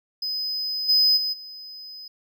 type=tone with level steps; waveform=triangle; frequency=5030 Hz; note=D#8; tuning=18 cents sharp; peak=-24 / -14 / -22 / -36 dBFS; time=0.22-2.08 s; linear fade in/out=5 ms; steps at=0.88 / 1.16 / 1.32 s; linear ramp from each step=20 ms; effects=none